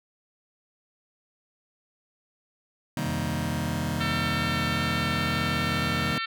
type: chord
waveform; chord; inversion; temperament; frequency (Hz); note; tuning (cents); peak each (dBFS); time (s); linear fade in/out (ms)
sawtooth; C minor seventh; none; just; 130.81 / 156.98 / 196.22 / 235.5; C3 / Eb3 / G3 / Bb3; 0 / +16 / +2 / +18; -29 / -27 / -29 / -29; 2.97-6.18; 2
type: tone with vibrato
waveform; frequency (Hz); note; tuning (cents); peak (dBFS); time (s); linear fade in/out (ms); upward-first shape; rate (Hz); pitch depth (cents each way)
sine; 87.31; F2; 0; -34; 3.05-6.13; 10; sine; 13; 150
type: harmonic tone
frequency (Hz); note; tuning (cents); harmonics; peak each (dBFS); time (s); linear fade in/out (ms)
450.3; A4; +40; 3 / 4 / 5 / 6 / 7 / 8 / 9 / 10; -32 / -34 / -36 / -38 / -39 / -40 / -41 / -42; 4-6.26; 10
effects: none